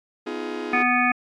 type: chord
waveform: 40% pulse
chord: F half-diminished seventh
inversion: second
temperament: just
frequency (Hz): 251.4 / 314.3 / 349.2 / 419.1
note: Cb4 / Eb4 / F4 / Ab4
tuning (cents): +31 / +18 / 0 / +16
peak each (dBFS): -34 / -33 / -32 / -31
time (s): 0.26-0.83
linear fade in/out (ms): 10
type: harmonic tone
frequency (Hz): 246.9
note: B3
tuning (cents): 0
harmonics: 1 / 3 / 5 / 7 / 9 / 10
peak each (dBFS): -24 / -24 / -24 / -24 / -24 / -24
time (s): 0.73-1.12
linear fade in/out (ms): 5
effects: low-pass 4000 Hz 12 dB/octave + MP3 96 kbps